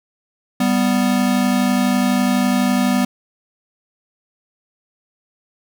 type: tone pair together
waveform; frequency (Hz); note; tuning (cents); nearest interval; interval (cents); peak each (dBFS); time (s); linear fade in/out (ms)
square; 196 / 248; G3 / B3; 0 / +7; major third; 407; -19 / -17; 0.6-3.05; 5
effects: none